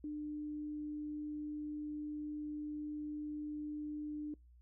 sine tone, 299.4 Hz, D4, 33 cents sharp, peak -39 dBFS, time 0.04-4.34 s, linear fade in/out 2 ms, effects noise-tail reverb RT60 0.2 s tail -26 dB re dry + added 60 Hz sine -59 dBFS peak until 4.61 s

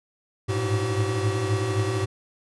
square tone cluster, 101.8 / 105.6 / 113.2 / 382 Hz, G#2 / G#2 / A2 / G4, -34 / +29 / +50 / -45 cents, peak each -29 dBFS, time 0.48-2.06 s, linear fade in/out 20 ms, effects resampled to 24000 Hz

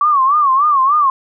sine tone with vibrato, 1129 Hz, C#6, 31 cents sharp, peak -9 dBFS, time 0.01-1.1 s, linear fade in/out 2 ms, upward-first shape sine, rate 3.4 Hz, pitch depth 140 cents each way, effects none

